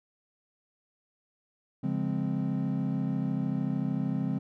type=chord; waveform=triangle; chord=Db major seventh; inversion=none; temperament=equal with one note detuned; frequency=141.01 / 174.61 / 207.7 / 261.6 Hz; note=Db3 / F3 / Ab3 / C4; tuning=+30 / 0 / 0 / 0 cents; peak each=-31 dBFS; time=1.83-4.39 s; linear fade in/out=10 ms; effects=none